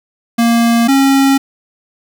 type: tone pair in turn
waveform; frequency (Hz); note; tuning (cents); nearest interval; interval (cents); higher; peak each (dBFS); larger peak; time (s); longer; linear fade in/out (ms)
square; 233.1 / 272.5; A#3 / C#4; 0 / -29; minor third; 271; second; -9 / -8; second; 0.38-0.88 / 0.88-1.38; neither; 10
effects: none